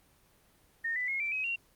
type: tone with pitch steps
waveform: sine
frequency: 1837 / 1991.7 / 2159 / 2341 / 2539 / 2752 Hz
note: A#6 / B6 / C#7 / D7 / D#7 / F7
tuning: -26 / +14 / -46 / -6 / +34 / -26 cents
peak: -30 dBFS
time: 0.84-1.56 s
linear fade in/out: 10 ms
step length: 120 ms
effects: pink hiss -65 dBFS RMS until 1.75 s + Opus 24 kbps